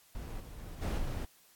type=noise with level steps; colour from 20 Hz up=brown; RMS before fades=-41 / -47 / -44 / -32 / -36 dBFS; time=0.15-1.25 s; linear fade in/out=2 ms; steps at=0.39 / 0.58 / 0.81 / 0.97 s; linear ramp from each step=20 ms; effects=white hiss -63 dBFS RMS until 1.55 s + AAC 64 kbps